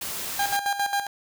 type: noise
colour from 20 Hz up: white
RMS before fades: -32 dBFS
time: 0.01-0.57 s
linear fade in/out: 5 ms
type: tone with tremolo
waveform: 30% pulse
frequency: 804 Hz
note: G5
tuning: 44 cents sharp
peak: -19 dBFS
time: 0.39-1.07 s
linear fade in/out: 5 ms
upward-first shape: square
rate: 7.4 Hz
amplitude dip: 65%
effects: none